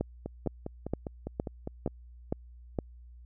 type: two click trains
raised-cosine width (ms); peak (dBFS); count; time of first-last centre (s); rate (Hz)
2; -16 / -22; 7 / 9; 0.01-2.788 / 0.26-1.876; 2.16 / 4.95
effects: added 60 Hz sine -48 dBFS peak until 3.25 s